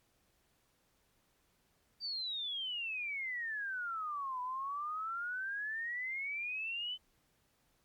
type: exponential two-way sweep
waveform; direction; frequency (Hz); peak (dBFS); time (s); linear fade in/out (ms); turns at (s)
sine; down then up; 4699 to 987.8 to 3059; -36; 2-6.98; 50; 4.41
effects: pink hiss -74 dBFS RMS until 7.84 s + MP3 96 kbps